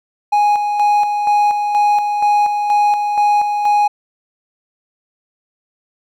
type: tone with tremolo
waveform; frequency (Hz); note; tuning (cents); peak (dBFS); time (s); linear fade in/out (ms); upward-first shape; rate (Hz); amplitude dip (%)
triangle; 829; G#5; -3; -8; 0.32-3.88; 10; square; 2.1; 45
effects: none